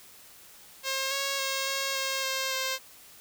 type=tone with pitch steps; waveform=5% pulse; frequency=535 / 550 / 540 / 544 / 537 / 531 / 526 Hz; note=C5 / C#5 / C#5 / C#5 / C5 / C5 / C5; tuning=+38 / -14 / -45 / -33 / +45 / +25 / +9 cents; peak=-17 dBFS; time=0.83-2.79 s; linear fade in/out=50 ms; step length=280 ms; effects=white hiss -52 dBFS RMS until 3.2 s